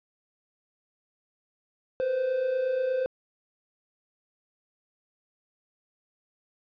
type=tone pair together; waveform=triangle; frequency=490 / 518.4 Hz; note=B4 / C5; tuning=-14 / -16 cents; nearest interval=minor second; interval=98 cents; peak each=-32 / -23 dBFS; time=2-3.06 s; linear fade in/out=0 ms; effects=resampled to 11025 Hz + 10-bit